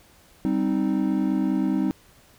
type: chord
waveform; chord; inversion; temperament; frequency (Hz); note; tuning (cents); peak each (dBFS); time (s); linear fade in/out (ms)
triangle; C minor; second; equal; 196 / 261.6 / 311.1; G3 / C4 / Eb4; 0 / 0 / 0; -23; 0.45-1.91; 0
effects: pink hiss -55 dBFS RMS until 2.38 s